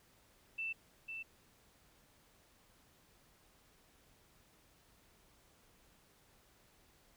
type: tone with echo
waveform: sine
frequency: 2663 Hz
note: E7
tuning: 17 cents sharp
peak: -37 dBFS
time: 0.58-0.73 s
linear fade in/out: 10 ms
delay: 500 ms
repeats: 1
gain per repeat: -5 dB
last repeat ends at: 1.23 s
effects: pink hiss -68 dBFS RMS until 7.16 s